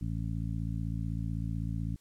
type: harmonic tone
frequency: 55.9 Hz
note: A1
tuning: 28 cents sharp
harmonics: 1 / 2 / 3 / 4 / 5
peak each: -36 / -35 / -37 / -44 / -44 dBFS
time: 0.01-1.96 s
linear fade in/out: 5 ms
effects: white hiss -68 dBFS RMS until 2 s + low-pass 11000 Hz 12 dB/octave